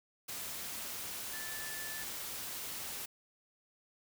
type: tone in noise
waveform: sine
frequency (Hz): 1750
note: A6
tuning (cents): -10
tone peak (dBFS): -45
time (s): 1.33-2.04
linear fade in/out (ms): 10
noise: white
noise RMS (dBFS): -42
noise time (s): 0.28-3.06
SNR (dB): -6
effects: none